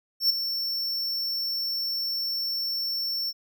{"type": "tone with ADSR envelope", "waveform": "square", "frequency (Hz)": 5420, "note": "E8", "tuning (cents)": 47, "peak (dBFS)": -17, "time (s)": [0.2, 3.33], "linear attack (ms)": 99, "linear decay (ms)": 8, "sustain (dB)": -10, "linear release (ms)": 40, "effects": []}